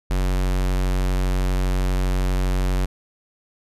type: tone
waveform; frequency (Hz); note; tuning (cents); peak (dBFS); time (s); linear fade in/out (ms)
square; 46.25; F#1; 0; -19; 0.1-2.86; 10
effects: resampled to 32000 Hz